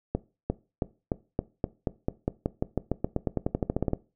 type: accelerating click train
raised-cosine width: 2 ms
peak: -12 dBFS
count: 25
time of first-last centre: 0.15-3.934 s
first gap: 350 ms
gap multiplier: 0.92
effects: noise-tail reverb RT60 0.3 s tail -19 dB re dry